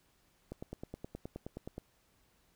click train, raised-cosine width 2 ms, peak -28 dBFS, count 13, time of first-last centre 0.52-1.781 s, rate 9.52 Hz, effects pink hiss -71 dBFS RMS until 2.55 s

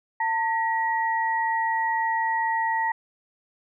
sine tone pair together, 899 / 1907.4 Hz, A5 / A#6, +37 / +39 cents, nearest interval octave + minor second, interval 1302 cents, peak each -23 / -27 dBFS, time 0.2-2.92 s, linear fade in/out 5 ms, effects none

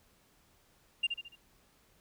sine tone with echo, 2795 Hz, F7, 1 cent sharp, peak -24 dBFS, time 1.03-1.07 s, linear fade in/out 10 ms, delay 72 ms, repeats 4, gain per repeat -7 dB, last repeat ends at 1.358 s, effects tanh soft clip ceiling -24 dBFS + pink hiss -67 dBFS RMS until 2 s

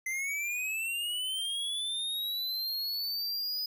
square linear sweep, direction up, 2047 to 5000 Hz, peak -32 dBFS, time 0.06-3.66 s, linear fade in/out 5 ms, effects none

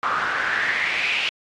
pink noise with band-pass filter sweep, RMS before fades -23 dBFS, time 0.03-1.29 s, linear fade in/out 0 ms, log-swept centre 1200 to 2800 Hz, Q 5.2, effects low-pass 6000 Hz 12 dB/octave + AAC 48 kbps

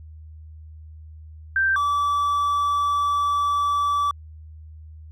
sine / triangle tone pair in turn, 1568 / 1154.8 Hz, G6 / D6, 0 / -30 cents, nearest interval perfect fourth, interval 530 cents, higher first, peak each -17 dBFS, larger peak neither, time 1.56-1.76 / 1.76-4.11 s, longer second, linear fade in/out 2 ms, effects added 78 Hz sine -39 dBFS peak until 5.11 s

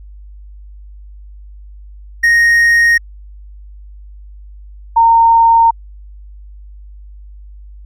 triangle / sine tone pair in turn, 1864.7 / 917.7 Hz, A#6 / A#5, 0 / -27 cents, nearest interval octave, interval 1227 cents, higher first, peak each -5 dBFS, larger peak neither, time 2.23-2.98 / 4.96-5.71 s, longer neither, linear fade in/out 10 ms, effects added 50 Hz sine -32 dBFS peak until 7.85 s

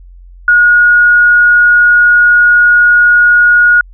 sine tone, 1444 Hz, F#6, 43 cents flat, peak -3 dBFS, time 0.48-3.81 s, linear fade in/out 2 ms, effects added 44 Hz sine -32 dBFS peak until 3.93 s

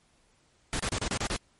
pink noise bursts, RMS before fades -30 dBFS, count 7, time 0.73-1.364 s, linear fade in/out 0 ms, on 64 ms, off 31 ms, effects pink hiss -66 dBFS RMS until 1.59 s + MP3 48 kbps

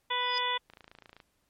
harmonic tone, 493.9 Hz, B4, in tune, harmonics 1 / 2 / 3 / 4 / 5 / 6 / 7, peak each -40 / -31 / -41 / -35 / -41 / -39 / -33 dBFS, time 0.1-0.58 s, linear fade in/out 10 ms
sine tone with exponential growth, 4985 Hz, D#8, 2 cents sharp, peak -29 dBFS, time 0.19-0.38 s, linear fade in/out 0 ms, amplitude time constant 40 ms
click train, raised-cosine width 0.3 ms, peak -34 dBFS, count 15, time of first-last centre 0.7-1.202 s, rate 27.9 Hz
effects pink hiss -74 dBFS RMS until 1.49 s + MP3 64 kbps

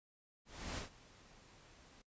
pink noise with ADSR envelope, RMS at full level -42 dBFS, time 0.45-2.02 s, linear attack 320 ms, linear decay 120 ms, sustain -20 dB, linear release 8 ms, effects noise-tail reverb RT60 0.1 s tail -21 dB re dry + resampled to 16000 Hz

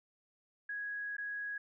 sine tone with dropouts, 1661.2 Hz, G#6, in tune, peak -37 dBFS, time 0.69-1.58 s, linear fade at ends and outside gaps 5 ms, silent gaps 1.168-1.181 s, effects none

